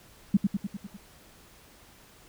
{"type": "tone with echo", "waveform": "sine", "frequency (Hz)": 199, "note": "G3", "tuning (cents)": 26, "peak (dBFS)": -16, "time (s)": [0.34, 0.37], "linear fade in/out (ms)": 5, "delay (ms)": 100, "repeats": 6, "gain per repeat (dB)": -4, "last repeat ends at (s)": 0.97, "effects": ["pink hiss -55 dBFS RMS until 2.28 s"]}